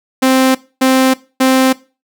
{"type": "tone bursts", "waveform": "sawtooth", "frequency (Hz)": 261.6, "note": "C4", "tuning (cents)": 0, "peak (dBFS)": -4, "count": 3, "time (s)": [0.22, 1.73], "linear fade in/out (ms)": 10, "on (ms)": 330, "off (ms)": 260, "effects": ["noise-tail reverb RT60 0.3 s tail -19 dB re dry"]}